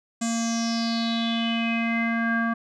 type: tone with low-pass filter sweep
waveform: square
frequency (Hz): 230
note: A#3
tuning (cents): -23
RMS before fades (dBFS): -25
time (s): 0.21-2.54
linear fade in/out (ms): 10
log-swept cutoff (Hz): 7600 to 1400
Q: 7.1
effects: none